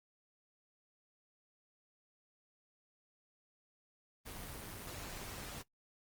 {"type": "noise with amplitude modulation", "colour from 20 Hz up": "pink", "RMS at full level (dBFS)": -44, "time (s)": [4.25, 5.63], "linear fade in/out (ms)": 20, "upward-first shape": "sine", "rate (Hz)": 193, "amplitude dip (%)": 55, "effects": ["noise-tail reverb RT60 0.1 s tail -19 dB re dry", "Opus 24 kbps"]}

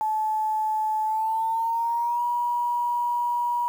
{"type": "tone with pitch glide", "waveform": "sine", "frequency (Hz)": [866, 960.9], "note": ["A5", "B5"], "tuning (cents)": [-28, -48], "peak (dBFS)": -22, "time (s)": [0.01, 3.68], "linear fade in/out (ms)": 0, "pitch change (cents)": 180, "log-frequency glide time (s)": [1.04, 2.23], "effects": ["8-bit"]}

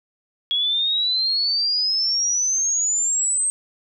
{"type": "exponential sweep", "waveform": "sine", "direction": "up", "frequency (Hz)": [3322, 8390], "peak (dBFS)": -18, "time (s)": [0.51, 3.5], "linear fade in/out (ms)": 0, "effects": []}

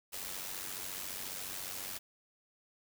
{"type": "noise with amplitude modulation", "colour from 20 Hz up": "white", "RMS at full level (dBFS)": -39, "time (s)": [0.12, 1.99], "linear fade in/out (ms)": 20, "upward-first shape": "sine", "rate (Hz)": 94.4, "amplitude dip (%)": 60, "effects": []}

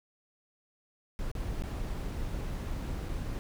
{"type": "noise with dropouts", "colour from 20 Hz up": "brown", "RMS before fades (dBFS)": -35, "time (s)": [1.19, 3.39], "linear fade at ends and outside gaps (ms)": 0, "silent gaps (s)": [[1.315, 1.352], [1.621, 1.638], [3.087, 3.092]], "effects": []}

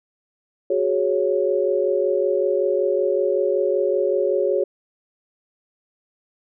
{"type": "chord", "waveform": "sine", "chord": "F# suspended second", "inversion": "none", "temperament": "equal", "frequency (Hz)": [370, 415.3, 554.4], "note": ["F#4", "G#4", "C#5"], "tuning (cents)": [0, 0, 0], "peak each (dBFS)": [-22, -22, -21], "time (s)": [0.7, 4.64], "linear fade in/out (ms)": 5, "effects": []}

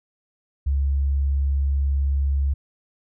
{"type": "tone", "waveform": "sine", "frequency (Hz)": 69.3, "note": "C#2", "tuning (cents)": 0, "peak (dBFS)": -18, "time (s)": [0.66, 2.54], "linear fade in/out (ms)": 10, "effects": []}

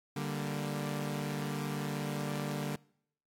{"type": "chord", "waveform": "sawtooth", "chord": "G minor", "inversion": "second", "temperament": "equal", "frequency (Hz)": [146.83, 196, 233.1], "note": ["D3", "G3", "Bb3"], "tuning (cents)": [0, 0, 0], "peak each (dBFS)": [-32, -36, -37], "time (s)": [0.16, 2.76], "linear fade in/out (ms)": 5, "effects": ["noise-tail reverb RT60 0.7 s tail -25 dB re dry", "AAC 64 kbps"]}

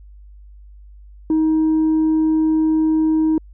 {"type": "tone", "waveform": "sine", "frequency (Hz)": 315.3, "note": "D#4", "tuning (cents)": 23, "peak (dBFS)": -11, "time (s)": [1.3, 3.38], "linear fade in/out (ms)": 2, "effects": ["tanh soft clip ceiling -12 dBFS", "added 50 Hz sine -39 dBFS peak until 3.53 s"]}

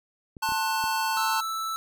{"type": "clicks", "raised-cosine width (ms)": 3, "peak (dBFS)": -29, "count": 4, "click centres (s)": [0.368, 0.49, 0.521, 0.84]}
{"type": "chord", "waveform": "square", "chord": "F# diminished", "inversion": "first", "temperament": "just", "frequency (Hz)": [888, 1065.6, 1480], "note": ["A5", "C6", "F#6"], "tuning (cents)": [16, 31, 0], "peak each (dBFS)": [-27, -33, -33], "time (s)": [0.42, 1.41], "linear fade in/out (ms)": 10}
{"type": "tone", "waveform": "square", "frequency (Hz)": 1318.5, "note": "E6", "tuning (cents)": 0, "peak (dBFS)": -29, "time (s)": [1.17, 1.76], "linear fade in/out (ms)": 0}
{"effects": []}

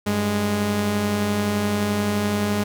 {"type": "tone pair together", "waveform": "sawtooth", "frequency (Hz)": [97.6, 206.8], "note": ["G2", "G#3"], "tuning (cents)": [-7, -7], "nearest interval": "octave + minor second", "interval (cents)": 1300, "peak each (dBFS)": [-23, -17], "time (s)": [0.06, 2.64], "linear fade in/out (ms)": 10, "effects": []}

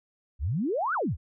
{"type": "exponential two-way sweep", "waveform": "sine", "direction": "up then down", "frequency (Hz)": [57.9, 1557, 57.9], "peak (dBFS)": -25, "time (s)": [0.39, 1.17], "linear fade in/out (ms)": 50, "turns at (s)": 0.94, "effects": []}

